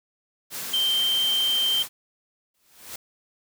white high-pass noise, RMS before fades -33 dBFS, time 0.5-1.89 s, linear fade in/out 50 ms, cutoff 110 Hz, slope 24 dB/octave
sine tone, 3136 Hz, G7, in tune, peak -20 dBFS, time 0.73-1.83 s, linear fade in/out 10 ms
white noise with exponential growth, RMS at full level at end -34 dBFS, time 2.54-2.96 s, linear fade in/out 5 ms, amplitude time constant 90 ms
effects none

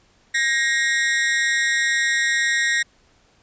40% pulse tone with amplitude modulation, 1879 Hz, A#6, 13 cents sharp, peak -13 dBFS, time 0.34-2.83 s, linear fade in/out 10 ms, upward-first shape sine, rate 258 Hz, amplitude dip 80%, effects pink hiss -58 dBFS RMS until 3.42 s + resampled to 16000 Hz

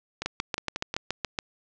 two click trains, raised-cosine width 0.2 ms, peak -10 / -13 dBFS, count 9 / 5, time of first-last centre 0.26-1.388 / 0.22-0.941 s, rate 7.09 / 5.55 Hz, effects low-pass 7000 Hz 12 dB/octave

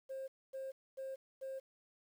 sine tone bursts, 533 Hz, C5, 32 cents sharp, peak -39 dBFS, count 4, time 0.09-1.6 s, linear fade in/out 20 ms, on 190 ms, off 250 ms, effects tanh soft clip ceiling -39 dBFS + 11-bit

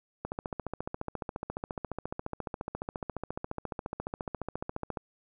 click train, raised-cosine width 1 ms, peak -20 dBFS, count 69, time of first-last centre 0.25-4.972 s, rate 14.4 Hz, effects none

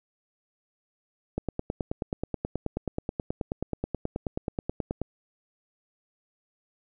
click train, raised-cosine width 2 ms, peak -15 dBFS, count 35, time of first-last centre 1.38-5.016 s, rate 9.35 Hz, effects none

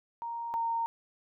sine tone pair in turn, 932.3 / 921.1 Hz, A#5 / A#5, 0 / -21 cents, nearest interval unison, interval 21 cents, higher first, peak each -34 / -28 dBFS, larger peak second, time 0.22-0.54 / 0.54-0.86 s, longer neither, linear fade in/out 0 ms, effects none

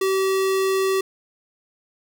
square tone, 383.6 Hz, G4, 37 cents flat, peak -19 dBFS, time 0.01-1.01 s, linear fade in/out 5 ms, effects none

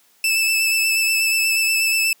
sawtooth tone with vibrato, 2633 Hz, E7, 3 cents flat, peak -13 dBFS, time 0.24-2.13 s, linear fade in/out 2 ms, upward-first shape triangle, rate 8.3 Hz, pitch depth 23 cents each way, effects white hiss -57 dBFS RMS until 2.2 s + high-pass 200 Hz 12 dB/octave

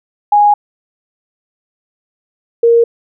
sine tone pair in turn, 827 / 466.3 Hz, G#5 / A#4, -8 / +1 cents, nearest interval minor seventh, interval 991 cents, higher first, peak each -5 dBFS, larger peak neither, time 0.32-0.54 / 2.63-2.84 s, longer first, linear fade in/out 5 ms, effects none

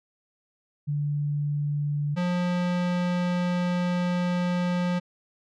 sine / square tone pair in turn, 146.2 / 177.72 Hz, D3 / F3, -7 / +31 cents, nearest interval minor third, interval 338 cents, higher second, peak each -24 dBFS, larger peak neither, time 0.87-2.16 / 2.16-5 s, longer second, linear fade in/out 20 ms, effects low-pass 4000 Hz 12 dB/octave

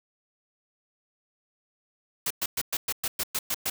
white noise bursts, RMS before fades -28 dBFS, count 10, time 2.26-3.7 s, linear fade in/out 5 ms, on 45 ms, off 110 ms, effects none

